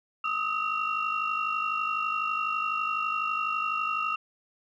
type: tone cluster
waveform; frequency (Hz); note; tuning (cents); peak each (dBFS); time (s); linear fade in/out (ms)
sine; 1235 / 1287 / 2747; D#6 / E6 / F7; -13 / -42 / -29; -30 / -30 / -31; 0.24-4.16; 5
effects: tanh soft clip ceiling -18 dBFS